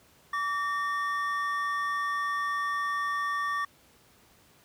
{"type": "tone pair together", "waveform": "triangle", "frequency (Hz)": [1151.6, 1828], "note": ["D6", "A#6"], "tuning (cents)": [-34, -34], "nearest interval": "minor sixth", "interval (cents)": 800, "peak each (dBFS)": [-27, -31], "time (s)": [0.33, 3.65], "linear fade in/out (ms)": 5, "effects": ["pink hiss -60 dBFS RMS until 4.64 s", "high-pass 60 Hz 12 dB/octave"]}